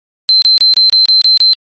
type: tone bursts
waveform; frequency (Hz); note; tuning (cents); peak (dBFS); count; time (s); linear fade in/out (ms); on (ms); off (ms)
sine; 4100; C8; -36; -4; 8; 0.29-1.533; 0; 130; 29
effects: MP3 32 kbps